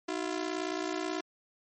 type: ring-modulated tone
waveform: sawtooth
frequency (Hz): 341.6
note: F4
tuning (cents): -38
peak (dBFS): -25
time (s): 0.08-1.21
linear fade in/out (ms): 10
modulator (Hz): 29.2
effects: MP3 32 kbps